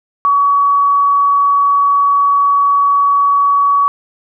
sine tone, 1131 Hz, C#6, 34 cents sharp, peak -8 dBFS, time 0.25-3.88 s, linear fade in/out 0 ms, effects none

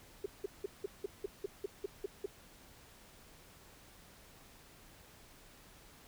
sine tone bursts, 396.9 Hz, G4, 22 cents sharp, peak -33 dBFS, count 11, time 0.24-2.26 s, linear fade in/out 5 ms, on 20 ms, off 180 ms, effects pink hiss -59 dBFS RMS until 6.07 s

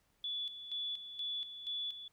sine tone with tremolo, 3439 Hz, A7, 40 cents flat, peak -36 dBFS, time 0.24-2.08 s, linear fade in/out 2 ms, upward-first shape square, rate 2.1 Hz, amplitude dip 65%, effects pink hiss -75 dBFS RMS until 2.12 s

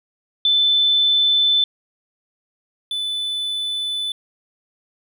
sine / triangle tone pair in turn, 3520 / 3498 Hz, A7 / A7, 0 / -11 cents, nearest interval unison, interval 11 cents, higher first, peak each -13 / -20 dBFS, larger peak first, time 0.45-1.64 / 2.91-4.12 s, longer second, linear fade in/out 2 ms, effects none

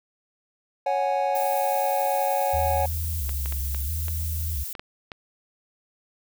triangle chord, C# suspended fourth, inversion none, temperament equal, 554.4 / 740 / 830.6 Hz, C#5 / F#5 / G#5, 0 / 0 / 0 cents, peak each -24 dBFS, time 0.86-2.86 s, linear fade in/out 5 ms
violet noise, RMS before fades -34 dBFS, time 1.35-4.73 s, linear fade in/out 2 ms
sine tone with vibrato, 74.3 Hz, D2, 21 cents sharp, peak -26 dBFS, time 2.53-4.64 s, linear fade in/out 10 ms, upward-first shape square, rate 0.74 Hz, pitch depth 120 cents each way
clicks, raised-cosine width 0.3 ms, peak -20 dBFS, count 8, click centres 3.293 / 3.459 / 3.524 / 3.747 / 4.083 / 4.752 / 4.795 / 5.118 s
effects none

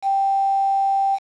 sine tone with quantisation, 784 Hz, G5, in tune, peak -16 dBFS, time 0.02-1.19 s, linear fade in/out 50 ms, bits 6, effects low-pass 5000 Hz 12 dB/octave

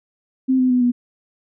sine tone with pitch steps, 261 / 255.2 / 249.5 / 243.9 Hz, C4 / C4 / B3 / B3, -4 / -43 / +18 / -21 cents, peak -13 dBFS, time 0.48-0.92 s, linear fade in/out 20 ms, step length 110 ms, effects none

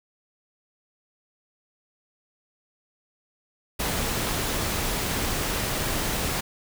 pink noise, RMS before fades -27 dBFS, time 3.79-6.41 s, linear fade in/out 10 ms, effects none

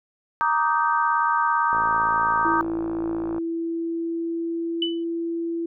sine chord, Eb major seventh, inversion second, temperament just, 933.4 / 1166.7 / 1244.5 / 1555.6 Hz, Bb5 / D6 / Eb6 / G6, +2 / -12 / 0 / -14 cents, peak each -22 / -25 / -24 / -26 dBFS, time 0.41-2.61 s, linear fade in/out 0 ms
click train, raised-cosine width 1 ms, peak -20 dBFS, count 93, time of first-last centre 1.73-3.382 s, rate 55.7 Hz
sine tone with pitch glide, 330.5 to 335.1 Hz, E4 to E4, +5 to +29 cents, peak -24 dBFS, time 2.45-5.66 s, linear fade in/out 5 ms, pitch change +24 cents, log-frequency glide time 2.65-5.07 s
sine tone with exponential decay, 2990 Hz, F#7, 17 cents sharp, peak -19 dBFS, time 4.82-5.04 s, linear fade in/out 2 ms, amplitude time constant 46 ms
effects none

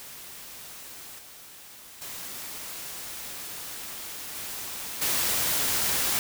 white noise with level steps, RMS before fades -43 / -47 / -38 / -36 / -26 dBFS, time 0-6.19 s, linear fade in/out 0 ms, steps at 1.18 / 2.01 / 4.35 / 5.01 s, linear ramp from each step 10 ms, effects none

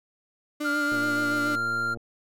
35% pulse tone with vibrato, 294.6 Hz, D4, 6 cents sharp, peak -26 dBFS, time 0.6-1.56 s, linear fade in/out 10 ms, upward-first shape sine, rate 7 Hz, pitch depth 27 cents each way
triangle tone with pitch glide, 1405 to 1390.5 Hz, F6 to F6, +10 to -8 cents, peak -23 dBFS, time 0.64-1.95 s, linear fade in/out 20 ms, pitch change -18 cents, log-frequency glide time 1.22-1.52 s
click train, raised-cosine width 2 ms, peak -27 dBFS, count 122, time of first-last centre 0.92-1.972 s, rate 115 Hz
effects none

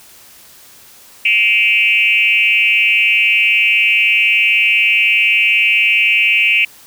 sine tone with frequency modulation, 2541 Hz, D#7, 36 cents sharp, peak -9 dBFS, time 1.25-6.65 s, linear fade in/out 5 ms, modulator 209 Hz, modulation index 1.4, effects white hiss -42 dBFS RMS until 6.86 s

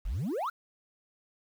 sine exponential sweep, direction up, 36.13 to 1480 Hz, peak -27 dBFS, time 0.05-0.5 s, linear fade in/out 10 ms, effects tanh soft clip ceiling -29 dBFS + 9-bit

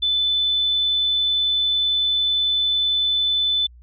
sine tone, 3509 Hz, A7, 5 cents flat, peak -17 dBFS, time 0.02-3.67 s, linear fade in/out 10 ms, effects added 60 Hz sine -43 dBFS peak until 3.82 s

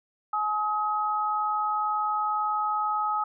sine tone pair together, 847 / 1269.1 Hz, G#5 / D#6, +34 / +34 cents, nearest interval perfect fifth, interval 700 cents, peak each -28 / -26 dBFS, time 0.33-3.24 s, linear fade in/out 5 ms, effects none

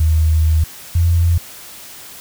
sine tone pair in turn, 79 / 84.99 Hz, D#2 / F2, +27 / -47 cents, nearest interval minor second, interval 126 cents, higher second, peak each -10 dBFS, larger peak neither, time 0-0.64 / 0.95-1.38 s, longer first, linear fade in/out 5 ms, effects white hiss -36 dBFS RMS until 2.2 s

